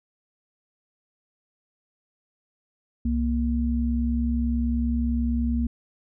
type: tone pair together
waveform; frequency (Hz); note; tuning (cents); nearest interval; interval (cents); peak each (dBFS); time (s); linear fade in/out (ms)
sine; 66.1 / 235.4; C2 / A#3; +18 / +17; octave + minor seventh; 2199; -24; 3.05-5.67; 5
effects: none